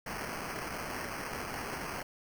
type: noise with sample-and-hold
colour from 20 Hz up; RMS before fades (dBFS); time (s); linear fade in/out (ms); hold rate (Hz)
blue; -39; 0.06-2.03; 5; 3675
effects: none